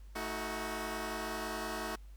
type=chord; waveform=10% pulse; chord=D# diminished; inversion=second; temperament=equal with one note detuned; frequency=220 / 317.1 / 370 Hz; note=A3 / D#4 / F#4; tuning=0 / +33 / 0 cents; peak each=-33 dBFS; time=0.15-1.96 s; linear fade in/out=10 ms; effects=added 50 Hz sine -48 dBFS peak until 2.16 s + pink hiss -68 dBFS RMS until 2.16 s